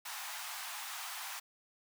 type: high-pass noise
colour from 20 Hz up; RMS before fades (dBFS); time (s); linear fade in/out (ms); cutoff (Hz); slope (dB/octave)
pink; -43; 0.05-1.4; 10; 760; 48
effects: none